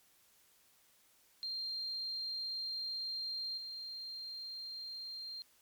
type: tone with level steps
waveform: sine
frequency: 4186 Hz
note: C8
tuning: in tune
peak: -37 / -42 dBFS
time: 1.43-5.42 s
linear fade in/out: 0 ms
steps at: 3.57 s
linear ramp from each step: 10 ms
effects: white hiss -68 dBFS RMS until 5.61 s + MP3 96 kbps